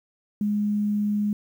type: tone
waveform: sine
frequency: 207.7 Hz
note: G#3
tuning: in tune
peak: -21 dBFS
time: 0.41-1.33 s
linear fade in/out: 2 ms
effects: 9-bit